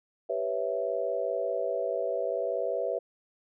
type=chord; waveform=sine; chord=C# half-diminished seventh; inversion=second; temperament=equal; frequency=392 / 493.9 / 554.4 / 659.3 Hz; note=G4 / B4 / C#5 / E5; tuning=0 / 0 / 0 / 0 cents; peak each=-36 / -32 / -33 / -32 dBFS; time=0.29-2.99 s; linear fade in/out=10 ms; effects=none